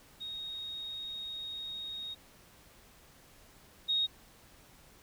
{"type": "tone pair in turn", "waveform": "sine", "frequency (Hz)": [3744, 3744], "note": ["A#7", "A#7"], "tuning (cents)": [7, 7], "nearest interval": "unison", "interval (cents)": 0, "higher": "neither", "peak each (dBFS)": [-38, -27], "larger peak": "second", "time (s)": [[0.2, 2.15], [3.88, 4.07]], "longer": "first", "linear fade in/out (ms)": 20, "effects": ["pink hiss -59 dBFS RMS until 5.02 s"]}